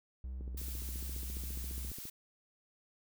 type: tone with vibrato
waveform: triangle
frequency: 63.1 Hz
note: B1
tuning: 38 cents sharp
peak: -37 dBFS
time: 0.24-1.91 s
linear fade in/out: 0 ms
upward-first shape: sine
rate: 2.7 Hz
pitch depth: 24 cents each way
type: click train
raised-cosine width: 3 ms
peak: -36 dBFS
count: 25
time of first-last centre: 0.41-2.054 s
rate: 14.6 Hz
type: noise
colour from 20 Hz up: blue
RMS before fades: -46 dBFS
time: 0.57-2.1 s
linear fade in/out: 5 ms
effects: none